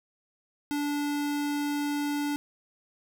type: tone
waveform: square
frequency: 290.6 Hz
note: D4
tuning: 18 cents flat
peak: -28 dBFS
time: 0.71-2.36 s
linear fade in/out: 0 ms
effects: none